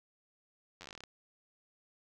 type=slowing click train; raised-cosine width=0.2 ms; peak=-30 dBFS; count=13; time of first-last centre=0.81-1.037 s; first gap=10 ms; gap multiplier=1.11; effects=none